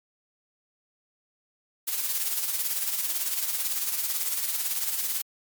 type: noise with tremolo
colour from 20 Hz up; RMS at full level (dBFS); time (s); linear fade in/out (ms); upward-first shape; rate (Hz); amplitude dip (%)
blue; -26; 1.87-5.22; 10; sine; 18; 50
effects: MP3 96 kbps